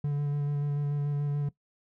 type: tone with vibrato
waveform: triangle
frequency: 144.7 Hz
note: D3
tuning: 25 cents flat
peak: -24 dBFS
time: 0.04-1.49 s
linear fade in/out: 5 ms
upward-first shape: square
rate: 6.9 Hz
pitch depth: 13 cents each way
effects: noise-tail reverb RT60 0.1 s tail -18 dB re dry